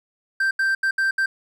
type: tone bursts at uneven times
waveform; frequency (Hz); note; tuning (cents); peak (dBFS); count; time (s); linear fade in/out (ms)
triangle; 1568; G6; 0; -16; 5; 0.4-0.51 / 0.59-0.75 / 0.83-0.91 / 0.98-1.11 / 1.18-1.26; 5
effects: none